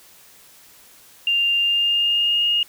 sine tone with pitch glide, 2794 to 2851 Hz, F7 to F7, 0 to +35 cents, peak -16 dBFS, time 1.27-2.63 s, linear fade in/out 2 ms, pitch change +35 cents, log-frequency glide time 1.57-2.46 s, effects white hiss -49 dBFS RMS until 2.68 s

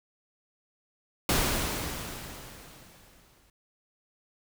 pink noise with exponential decay, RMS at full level -24 dBFS, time 1.29-3.5 s, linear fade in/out 2 ms, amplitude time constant 480 ms, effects none

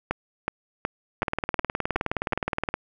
two click trains, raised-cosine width 0.5 ms, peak -9 / -10 dBFS, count 7 / 30, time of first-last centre 0.11-2.332 / 1.23-2.74 s, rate 2.7 / 19.2 Hz, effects none

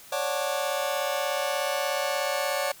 sawtooth chord, D major seventh, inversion third, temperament just, 550.6 / 587.3 / 734.2 / 881 Hz, C#5 / D5 / F#5 / A5, -12 / 0 / -14 / +2 cents, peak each -26 / -26 / -29 / -32 dBFS, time 0.12-2.72 s, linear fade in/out 5 ms, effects white hiss -49 dBFS RMS until 2.8 s

